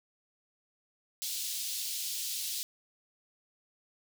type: high-pass noise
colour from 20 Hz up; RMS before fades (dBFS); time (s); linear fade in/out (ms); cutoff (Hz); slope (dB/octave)
pink; -36; 1.22-2.63; 0; 3500; 24
effects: none